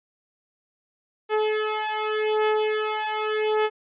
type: beating tone pair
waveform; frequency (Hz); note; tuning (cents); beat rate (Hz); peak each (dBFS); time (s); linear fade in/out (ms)
sawtooth; 429.2 / 430.05; A4 / A4; -43 / -40; 0.85; -21; 1.29-3.7; 50
effects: resampled to 8000 Hz